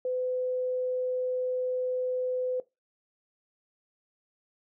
sine tone, 506 Hz, B4, 42 cents sharp, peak -27 dBFS, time 0.05-2.6 s, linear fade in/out 2 ms, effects noise-tail reverb RT60 0.2 s tail -18 dB re dry

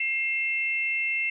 sine tone pair together, 2124 / 2676 Hz, C7 / E7, +25 / +25 cents, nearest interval major third, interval 400 cents, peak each -27 dBFS, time 0-1.3 s, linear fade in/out 5 ms, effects none

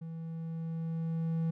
triangle tone with level ramp, 163.6 Hz, E3, 13 cents flat, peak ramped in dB -37 to -26 dBFS, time 0.01-1.51 s, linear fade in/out 10 ms, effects none

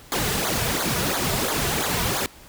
pink noise with flanger, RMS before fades -24 dBFS, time 0.12-2.26 s, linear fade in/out 0 ms, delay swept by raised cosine 0.36 to 3.76 ms, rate 2.9 Hz, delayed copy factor -0.9, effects pink hiss -47 dBFS RMS until 2.48 s

